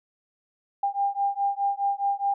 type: beating tone pair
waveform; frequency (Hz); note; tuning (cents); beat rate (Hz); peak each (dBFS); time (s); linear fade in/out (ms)
sine; 797 / 801.8; G5 / G5; +28 / +39; 4.8; -26; 0.83-2.34; 5
effects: none